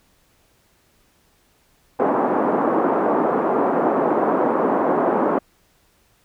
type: band-pass noise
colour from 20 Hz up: pink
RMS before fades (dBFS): -19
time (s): 1.99-5.39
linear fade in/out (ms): 10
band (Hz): 250 to 1100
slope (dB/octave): 24
effects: pink hiss -60 dBFS RMS until 6.24 s